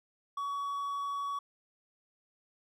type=tone; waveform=triangle; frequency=1128 Hz; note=C#6; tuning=30 cents sharp; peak=-31 dBFS; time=0.37-1.39 s; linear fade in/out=5 ms; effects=none